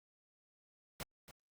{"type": "noise with echo", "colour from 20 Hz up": "pink", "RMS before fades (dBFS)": -43, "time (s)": [1, 1.03], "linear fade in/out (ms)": 0, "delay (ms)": 280, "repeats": 1, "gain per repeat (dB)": -13, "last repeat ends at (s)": 1.31, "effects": ["Opus 48 kbps"]}